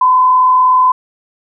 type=tone with frequency modulation; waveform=sine; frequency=1016 Hz; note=B5; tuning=49 cents sharp; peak=-6 dBFS; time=0.01-0.92 s; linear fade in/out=5 ms; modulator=36.5 Hz; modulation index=0.4; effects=none